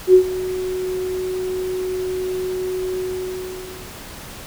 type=tone with ADSR envelope; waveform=sine; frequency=370 Hz; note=F#4; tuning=in tune; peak=-4 dBFS; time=0.07-3.93 s; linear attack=71 ms; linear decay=90 ms; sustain=-17 dB; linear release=950 ms; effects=pink hiss -36 dBFS RMS until 4.46 s